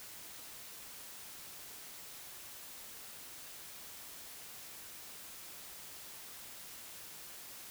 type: silence
effects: white hiss -50 dBFS RMS until 7.7 s